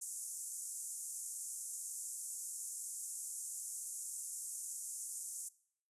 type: band-pass noise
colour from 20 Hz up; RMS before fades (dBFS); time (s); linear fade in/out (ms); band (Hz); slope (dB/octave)
pink; -45; 0.01-5.49; 10; 6700 to 11000; 48
effects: noise-tail reverb RT60 0.6 s tail -20 dB re dry + resampled to 32000 Hz